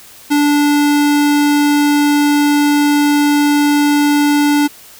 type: tone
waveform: square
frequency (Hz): 291.6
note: D4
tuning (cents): -12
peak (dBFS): -10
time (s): 0.3-4.68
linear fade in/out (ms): 20
effects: white hiss -39 dBFS RMS until 4.99 s